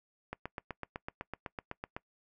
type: click train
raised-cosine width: 0.5 ms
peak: -23 dBFS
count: 14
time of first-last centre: 0.33-1.965 s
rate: 7.95 Hz
effects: noise-tail reverb RT60 0.1 s tail -23 dB re dry